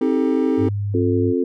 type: chord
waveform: triangle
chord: A half-diminished seventh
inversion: first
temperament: just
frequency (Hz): 264 / 316.8 / 396 / 440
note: C4 / Eb4 / G4 / A4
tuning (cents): +16 / +31 / +18 / 0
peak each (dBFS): -17 / -19 / -22 / -21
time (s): 0.01-0.69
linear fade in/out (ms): 5
type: tone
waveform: sine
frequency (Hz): 101.7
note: G#2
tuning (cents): -36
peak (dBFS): -20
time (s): 0.57-1.34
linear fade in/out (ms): 50
type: harmonic tone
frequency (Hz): 88.4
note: F2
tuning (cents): +22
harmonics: 3 / 4 / 5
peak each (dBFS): -20 / -21 / -22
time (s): 0.94-1.44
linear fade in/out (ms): 5
effects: none